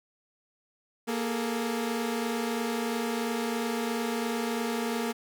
sawtooth tone cluster, 234 / 416.5 / 445 Hz, A#3 / G#4 / A4, +7 / +5 / +20 cents, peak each -26 / -32 / -32 dBFS, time 1.07-5.13 s, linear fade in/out 20 ms, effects none

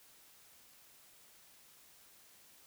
silence, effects white hiss -62 dBFS RMS until 2.66 s

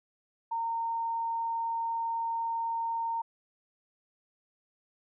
sine tone, 918 Hz, A#5, 27 cents flat, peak -29 dBFS, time 0.51-3.22 s, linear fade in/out 10 ms, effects none

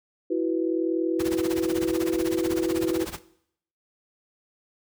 sine chord, E suspended second, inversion none, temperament equal, 329.6 / 370 / 493.9 Hz, E4 / F#4 / B4, 0 / 0 / 0 cents, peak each -25 / -26 / -30 dBFS, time 0.3-3.05 s, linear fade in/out 10 ms
pink noise with tremolo, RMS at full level -32 dBFS, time 1.19-3.19 s, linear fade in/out 10 ms, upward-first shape sine, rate 16 Hz, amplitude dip 90%
effects noise-tail reverb RT60 0.7 s tail -18 dB re dry + high-pass 60 Hz 12 dB/octave

